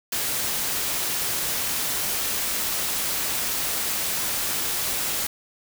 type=noise; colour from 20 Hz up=white; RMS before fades=-26 dBFS; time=0.12-5.27 s; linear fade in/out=5 ms; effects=none